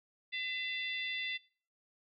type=harmonic tone with a mistuned harmonic; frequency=674 Hz; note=E5; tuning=38 cents sharp; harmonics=3 / 4 / 5 / 6 / 7; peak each=-38 / -42 / -41 / -52 / -54 dBFS; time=0.32-1.38 s; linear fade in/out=20 ms; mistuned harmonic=5; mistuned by=+71 cents; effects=noise-tail reverb RT60 0.4 s tail -19 dB re dry